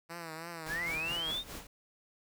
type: tone with vibrato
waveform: 5% pulse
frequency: 164.81 Hz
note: E3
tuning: in tune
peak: -30 dBFS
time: 0.09-1.33 s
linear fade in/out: 20 ms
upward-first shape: triangle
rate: 3.1 Hz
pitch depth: 89 cents each way
type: noise with tremolo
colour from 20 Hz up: pink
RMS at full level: -43 dBFS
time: 0.66-1.67 s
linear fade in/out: 5 ms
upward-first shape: sine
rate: 4.8 Hz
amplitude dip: 70%
type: linear sweep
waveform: sine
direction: up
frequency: 1566 to 3729 Hz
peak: -33 dBFS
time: 0.67-1.44 s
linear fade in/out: 50 ms
effects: none